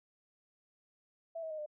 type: tone with pitch steps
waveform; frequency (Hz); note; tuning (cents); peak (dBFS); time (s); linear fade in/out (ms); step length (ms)
sine; 661 / 640.7 / 621 / 602; E5 / E5 / D#5 / D5; +5 / -49 / -3 / +43; -38; 1.35-1.662; 10; 78
effects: none